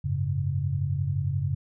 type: chord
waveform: sine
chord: F# suspended second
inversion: none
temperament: equal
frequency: 92.5 / 103.83 / 138.59 Hz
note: F#2 / G#2 / C#3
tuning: 0 / 0 / 0 cents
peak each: -29 / -31 / -27 dBFS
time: 0.04-1.55 s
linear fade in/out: 10 ms
effects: none